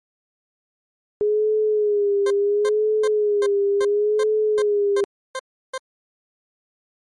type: tone with vibrato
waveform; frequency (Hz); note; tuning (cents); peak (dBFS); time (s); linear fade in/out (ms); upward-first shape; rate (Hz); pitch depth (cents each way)
sine; 415.3; G#4; 0; -16; 1.21-5.04; 0; sine; 0.72; 62
type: tone bursts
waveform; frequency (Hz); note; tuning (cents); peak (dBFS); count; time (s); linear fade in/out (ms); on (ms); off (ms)
20% pulse; 523.3; C5; 0; -20; 10; 2.26-5.78; 5; 46; 340
effects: MP3 48 kbps